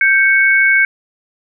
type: tone pair together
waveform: sine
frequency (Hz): 1568 / 2217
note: G6 / C#7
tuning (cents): 0 / 0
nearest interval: tritone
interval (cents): 600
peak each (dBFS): -11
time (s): 0.01-0.85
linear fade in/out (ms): 2
effects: none